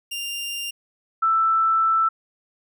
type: tone pair in turn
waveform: sawtooth / sine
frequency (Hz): 2794 / 1325.1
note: F7 / E6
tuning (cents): 0 / +9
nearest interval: octave + minor second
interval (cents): 1291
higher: first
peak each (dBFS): -24 / -16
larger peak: second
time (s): 0.11-0.71 / 1.22-2.09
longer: second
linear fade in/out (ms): 10
effects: none